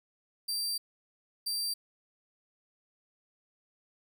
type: tone bursts at uneven times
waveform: sawtooth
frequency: 4699 Hz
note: D8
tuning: in tune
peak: -28 dBFS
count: 2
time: 0.48-0.78 / 1.46-1.74 s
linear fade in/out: 10 ms
effects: none